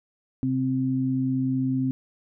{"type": "tone pair together", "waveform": "sine", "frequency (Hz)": [130.81, 261.6], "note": ["C3", "C4"], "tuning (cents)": [0, 0], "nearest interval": "octave", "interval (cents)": 1200, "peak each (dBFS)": [-27, -23], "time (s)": [0.43, 1.91], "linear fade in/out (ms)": 0, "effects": []}